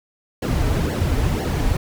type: noise with flanger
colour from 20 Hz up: brown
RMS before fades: -20 dBFS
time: 0.42-1.77 s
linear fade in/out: 5 ms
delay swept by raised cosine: 0.79 to 5.79 ms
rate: 2 Hz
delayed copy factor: -0.9
effects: none